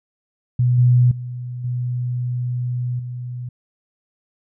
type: tone with level steps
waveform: sine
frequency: 123.47 Hz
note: B2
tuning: in tune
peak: -13 / -10 / -26 / -20 / -26 dBFS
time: 0.59-3.49 s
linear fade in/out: 5 ms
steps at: 0.78 / 1.11 / 1.64 / 2.99 s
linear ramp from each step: 5 ms
effects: none